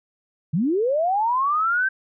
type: linear sweep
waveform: sine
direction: up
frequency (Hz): 138.59 to 1578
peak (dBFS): -18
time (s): 0.53-1.89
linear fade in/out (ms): 10
effects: none